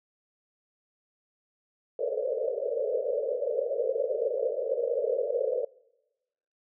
pink band-pass noise, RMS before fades -29 dBFS, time 1.99-5.65 s, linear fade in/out 5 ms, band 440 to 590 Hz, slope 96 dB/octave, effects noise-tail reverb RT60 1.0 s tail -24 dB re dry

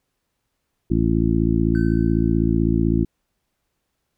harmonic tone, 55.9 Hz, A1, 28 cents sharp, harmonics 1 / 2 / 3 / 4 / 5 / 6, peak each -23 / -23 / -23 / -23 / -23 / -23 dBFS, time 0.9-3.05 s, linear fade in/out 10 ms
triangle tone with exponential decay, 1531 Hz, G6, 41 cents flat, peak -30 dBFS, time 1.75-2.58 s, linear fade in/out 1 ms, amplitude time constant 180 ms
effects pink hiss -75 dBFS RMS until 4.17 s

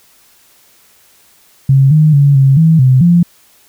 sine tone with pitch steps, 135.6 / 154.2 / 141.7 / 135.5 / 161.7 / 129.4 / 173 Hz, C#3 / D#3 / C#3 / C#3 / E3 / C3 / F3, -38 / -15 / +38 / -39 / -33 / -19 / -16 cents, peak -4 dBFS, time 1.69-3.23 s, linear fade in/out 5 ms, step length 220 ms, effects white hiss -48 dBFS RMS until 3.68 s

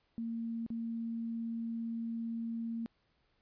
sine tone with dropouts, 229.4 Hz, A#3, 28 cents flat, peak -35 dBFS, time 0.18-2.86 s, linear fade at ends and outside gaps 0 ms, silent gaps 0.664-0.703 s, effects pink hiss -75 dBFS RMS until 3.41 s + resampled to 11025 Hz

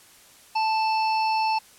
harmonic tone with a mistuned harmonic, 880 Hz, A5, in tune, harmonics 1 / 3 / 5 / 6, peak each -21 / -31 / -35 / -37 dBFS, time 0.55-1.59 s, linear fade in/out 10 ms, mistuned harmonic 6, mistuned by +19 cents, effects white hiss -52 dBFS RMS until 1.78 s + low-pass 12000 Hz 12 dB/octave

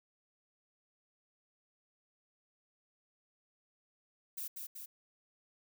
violet noise with echo, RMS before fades -41 dBFS, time 4.37-4.48 s, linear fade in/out 10 ms, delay 190 ms, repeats 2, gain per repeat -3 dB, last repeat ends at 4.86 s, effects none

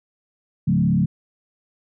sine tone with frequency modulation, 174.61 Hz, F3, in tune, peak -15 dBFS, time 0.67-1.06 s, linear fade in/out 10 ms, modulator 35.9 Hz, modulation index 1.3, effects none

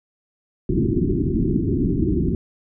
white low-pass noise, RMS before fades -20 dBFS, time 0.69-2.35 s, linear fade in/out 2 ms, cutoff 380 Hz, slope 96 dB/octave, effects none

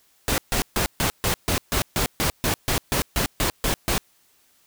pink noise bursts, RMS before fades -22 dBFS, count 16, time 0.28-3.98 s, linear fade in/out 0 ms, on 100 ms, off 140 ms, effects white hiss -61 dBFS RMS until 4.66 s

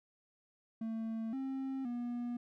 triangle tone with pitch steps, 224.1 / 266.9 / 241 Hz, A3 / C4 / B3, +32 / +35 / -42 cents, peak -34 dBFS, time 0.81-2.37 s, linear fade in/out 5 ms, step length 520 ms, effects none

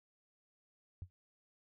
sine tone with exponential decay, 90.8 Hz, F#2, 32 cents flat, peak -37 dBFS, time 1.02-1.1 s, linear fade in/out 0 ms, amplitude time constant 16 ms, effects tanh soft clip ceiling -33 dBFS

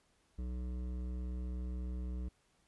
triangle tone with hard clipping, 61.8 Hz, B1, 2 cents sharp, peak -39 dBFS, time 0.38-2.29 s, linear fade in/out 10 ms, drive 16 dB, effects pink hiss -73 dBFS RMS until 2.67 s + resampled to 24000 Hz

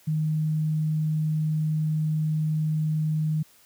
sine tone, 155.2 Hz, D#3, 4 cents flat, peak -22 dBFS, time 0.07-3.43 s, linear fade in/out 10 ms, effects white hiss -57 dBFS RMS until 3.65 s

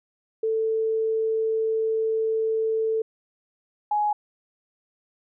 sine tone pair in turn, 443.3 / 836.8 Hz, A4 / G#5, +13 / +13 cents, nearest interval major seventh, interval 1100 cents, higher second, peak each -21 / -20 dBFS, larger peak second, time 0.43-3.02 / 3.91-4.13 s, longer first, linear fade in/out 5 ms, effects none

